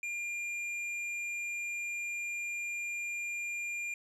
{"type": "tone with hard clipping", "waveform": "sine", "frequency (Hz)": 2400, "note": "D7", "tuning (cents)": 37, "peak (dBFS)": -36, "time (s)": [0.03, 3.94], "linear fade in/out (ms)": 2, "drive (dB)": 6, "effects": ["resampled to 32000 Hz"]}